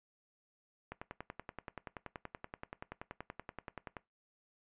click train, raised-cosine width 0.5 ms, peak -27 dBFS, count 33, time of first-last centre 0.92-3.968 s, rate 10.5 Hz, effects noise-tail reverb RT60 0.2 s tail -20 dB re dry + resampled to 8000 Hz

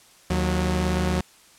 sawtooth tone pair together, 76.8 / 182.66 Hz, D#2 / F#3, -22 / -22 cents, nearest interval octave + minor third, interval 1500 cents, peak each -20 dBFS, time 0.3-1.21 s, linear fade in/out 5 ms, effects white hiss -53 dBFS RMS until 1.58 s + low-pass 10000 Hz 12 dB/octave

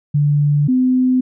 sine tone pair in turn, 146.1 / 255.1 Hz, D3 / C4, -9 / -44 cents, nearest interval minor seventh, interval 965 cents, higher second, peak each -11 dBFS, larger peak neither, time 0.14-0.68 / 0.68-1.21 s, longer first, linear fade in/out 10 ms, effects none

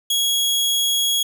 sawtooth tone, 3322 Hz, G#7, in tune, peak -14 dBFS, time 0.1-1.23 s, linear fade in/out 5 ms, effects none

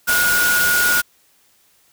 sine tone in noise, 1445 Hz, F#6, 41 cents flat, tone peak -15 dBFS, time 0.07-1.02 s, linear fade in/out 20 ms, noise white, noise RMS -20 dBFS, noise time 0.07-1.02 s, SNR +2 dB, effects white hiss -57 dBFS RMS until 1.92 s

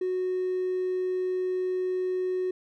triangle tone with hard clipping, 368.3 Hz, F#4, 8 cents flat, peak -26 dBFS, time 0.01-2.51 s, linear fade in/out 5 ms, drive 4 dB, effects none

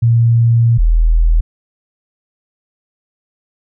sine tone pair in turn, 116.54 / 40.75 Hz, A#2 / E1, 0 / -19 cents, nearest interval octave + tritone, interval 1819 cents, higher first, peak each -7 dBFS, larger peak neither, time 0.02-0.78 / 0.78-1.41 s, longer first, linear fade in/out 10 ms, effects none

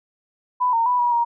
sine tone with pitch steps, 995 / 918 / 988 / 965 / 942 Hz, B5 / A#5 / B5 / B5 / A#5, +13 / -27 / 0 / -40 / +18 cents, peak -16 dBFS, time 0.6-1.25 s, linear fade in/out 20 ms, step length 130 ms, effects none

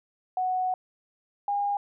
sine tone pair in turn, 740 / 811 Hz, F#5 / G#5, 0 / -41 cents, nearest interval major second, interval 159 cents, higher second, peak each -24 dBFS, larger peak neither, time 0.37-0.74 / 1.48-1.77 s, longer first, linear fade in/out 2 ms, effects none

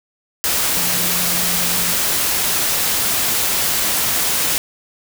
sine tone in noise, 176.6 Hz, F3, 20 cents sharp, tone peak -29 dBFS, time 0.77-1.93 s, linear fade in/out 0 ms, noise white, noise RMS -18 dBFS, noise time 0.44-4.58 s, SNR -14 dB, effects none

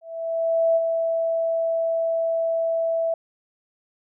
sine tone with ADSR envelope, 659.3 Hz, E5, in tune, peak -15 dBFS, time 0.01-3.14 s, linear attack 750 ms, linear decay 33 ms, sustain -5 dB, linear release 3 ms, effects none

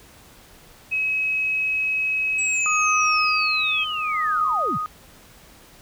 sine tone, 2556 Hz, D#7, 46 cents sharp, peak -20 dBFS, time 0.91-3.85 s, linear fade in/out 20 ms
sine linear sweep, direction down, 7900 to 94.3 Hz, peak -26 dBFS, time 2.38-4.78 s, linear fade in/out 10 ms
sine tone with tremolo, 1244.5 Hz, D#6, in tune, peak -19 dBFS, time 2.66-4.86 s, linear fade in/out 0 ms, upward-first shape sine, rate 0.7 Hz, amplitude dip 75%
effects pink hiss -49 dBFS RMS until 5.81 s

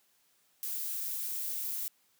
violet noise, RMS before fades -36 dBFS, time 0.63-1.88 s, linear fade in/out 0 ms, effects white hiss -70 dBFS RMS until 2.19 s + high-pass 100 Hz 12 dB/octave

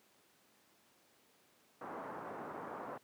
white low-pass noise, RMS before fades -45 dBFS, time 1.81-2.98 s, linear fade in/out 5 ms, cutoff 1200 Hz, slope 24 dB/octave, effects pink hiss -69 dBFS RMS until 3.03 s + high-pass 200 Hz 12 dB/octave

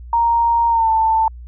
sine tone with pitch glide, 932.3 to 888.7 Hz, A#5 to A5, 0 to +17 cents, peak -12 dBFS, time 0.13-1.28 s, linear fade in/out 2 ms, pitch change -83 cents, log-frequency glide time 0.69-0.9 s, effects added 60 Hz sine -32 dBFS peak until 1.47 s

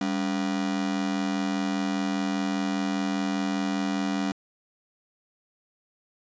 45% pulse ring-modulated tone, 241 Hz, B3, 42 cents flat, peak -22 dBFS, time 0.01-4.32 s, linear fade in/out 2 ms, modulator 42.5 Hz, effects resampled to 16000 Hz

